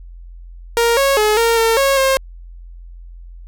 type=tone with pitch steps; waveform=sawtooth; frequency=467.2 / 550 / 425.3 / 461.6 / 453.6 / 548 / 534 Hz; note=A#4 / C#5 / G#4 / A#4 / A#4 / C#5 / C5; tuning=+4 / -14 / +41 / -17 / -47 / -20 / +35 cents; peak=-8 dBFS; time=0.77-2.17 s; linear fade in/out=0 ms; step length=200 ms; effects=added 43 Hz sine -33 dBFS peak until 3.47 s